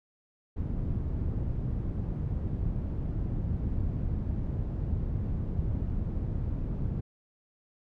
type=low-pass noise; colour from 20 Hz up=white; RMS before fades=-31 dBFS; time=0.56-7.01 s; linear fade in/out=10 ms; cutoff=110 Hz; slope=12 dB/octave; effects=none